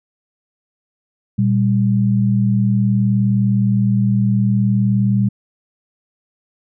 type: tone pair together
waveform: sine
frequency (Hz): 118.6 / 198.03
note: A#2 / G3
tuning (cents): +30 / +18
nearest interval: major sixth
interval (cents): 888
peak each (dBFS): -15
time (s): 1.38-5.29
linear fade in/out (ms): 10
effects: none